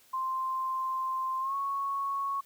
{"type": "tone with pitch glide", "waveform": "sine", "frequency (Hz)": [1046.5, 1106.2], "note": ["C6", "C#6"], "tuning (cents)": [0, -4], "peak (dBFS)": -29, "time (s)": [0.13, 2.41], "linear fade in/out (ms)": 10, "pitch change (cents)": 96, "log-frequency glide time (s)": [1.4, 1.55], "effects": ["white hiss -61 dBFS RMS until 2.45 s"]}